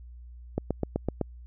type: click train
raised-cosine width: 2 ms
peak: -13 dBFS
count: 6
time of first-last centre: 0.58-1.213 s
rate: 7.9 Hz
effects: added 60 Hz sine -43 dBFS peak until 1.46 s

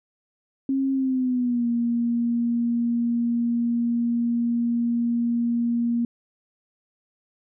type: tone with pitch glide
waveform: sine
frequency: 269.4 to 235.9 Hz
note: C#4 to A#3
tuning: -49 to +21 cents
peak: -20 dBFS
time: 0.69-6.05 s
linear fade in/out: 2 ms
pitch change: -230 cents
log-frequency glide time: 0.92-1.67 s
effects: none

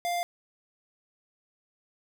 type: tone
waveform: square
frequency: 698.5 Hz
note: F5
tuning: in tune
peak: -28 dBFS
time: 0.05-0.23 s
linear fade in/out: 0 ms
effects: none

